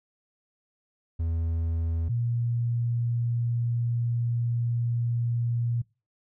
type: tone pair in turn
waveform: triangle / sine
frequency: 82.41 / 118.45 Hz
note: E2 / A#2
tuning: 0 / +28 cents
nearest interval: tritone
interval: 628 cents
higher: second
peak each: -23 / -24 dBFS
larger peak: first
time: 1.19-2.09 / 2.09-5.82 s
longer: second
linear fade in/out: 10 ms
effects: noise-tail reverb RT60 0.3 s tail -23 dB re dry